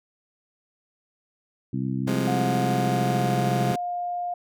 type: harmonic tone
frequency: 65.41 Hz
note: C2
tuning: in tune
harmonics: 2 / 3 / 4 / 5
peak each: -28 / -29 / -30 / -36 dBFS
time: 1.73-3.72 s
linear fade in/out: 5 ms
type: chord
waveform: 20% pulse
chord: F minor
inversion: second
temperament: just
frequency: 130.96 / 174.61 / 209.5 Hz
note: C3 / F3 / Ab3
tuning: +2 / 0 / +15 cents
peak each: -25 dBFS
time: 2.07-3.76 s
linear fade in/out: 5 ms
type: tone with pitch glide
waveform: sine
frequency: 722 to 707.1 Hz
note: F#5 to F5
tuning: -43 to +21 cents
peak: -26 dBFS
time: 2.27-4.34 s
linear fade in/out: 5 ms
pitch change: -36 cents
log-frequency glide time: 2.69-3.95 s
effects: none